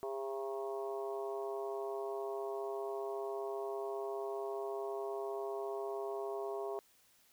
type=harmonic tone with a mistuned harmonic; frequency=134.8 Hz; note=C#3; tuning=48 cents flat; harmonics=3 / 4 / 5 / 6 / 7 / 8; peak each=-39 / -52 / -43 / -53 / -49 / -50 dBFS; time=0.03-6.79 s; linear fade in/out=0 ms; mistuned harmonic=8; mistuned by=+24 cents; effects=white hiss -68 dBFS RMS until 7.32 s